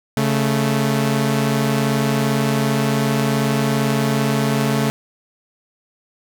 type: tone pair together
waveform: sawtooth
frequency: 138.59 / 219.2 Hz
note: C#3 / A3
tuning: 0 / -6 cents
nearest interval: minor sixth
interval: 794 cents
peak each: -15 dBFS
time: 0.17-4.9 s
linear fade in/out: 0 ms
effects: none